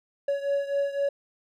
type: beating tone pair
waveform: triangle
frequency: 561 / 564.9 Hz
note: C#5 / C#5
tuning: +21 / +33 cents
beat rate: 3.9 Hz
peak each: -24 / -28 dBFS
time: 0.28-1.09 s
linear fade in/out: 5 ms
effects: none